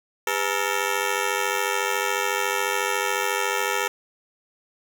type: ring-modulated tone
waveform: 10% pulse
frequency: 449.7 Hz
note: A4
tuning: 38 cents sharp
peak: -11 dBFS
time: 0.27-3.88 s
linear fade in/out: 2 ms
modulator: 47 Hz
effects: none